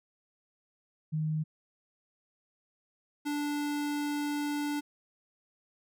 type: tone pair in turn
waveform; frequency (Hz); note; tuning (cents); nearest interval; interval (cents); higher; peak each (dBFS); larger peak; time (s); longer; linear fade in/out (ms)
sine / square; 155.56 / 292.5; D#3 / D4; 0 / -7; major seventh; 1093; second; -28 / -31; first; 1.12-1.44 / 3.25-4.81; second; 20
effects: none